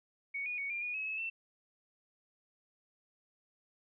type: tone with pitch steps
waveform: sine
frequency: 2231 / 2455 / 2231 / 2391 / 2452 / 2567 / 2586 / 2682 Hz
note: C#7 / D#7 / C#7 / D7 / D#7 / E7 / E7 / E7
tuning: +11 / -24 / +11 / +30 / -26 / -47 / -34 / +29 cents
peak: -35 dBFS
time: 0.34-1.3 s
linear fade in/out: 10 ms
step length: 120 ms
effects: none